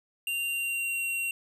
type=tone with pitch glide; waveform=square; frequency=2778 to 2746 Hz; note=F7 to F7; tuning=-10 to -30 cents; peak=-29 dBFS; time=0.27-1.31 s; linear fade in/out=2 ms; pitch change=-20 cents; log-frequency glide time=0.46-1.03 s; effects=10-bit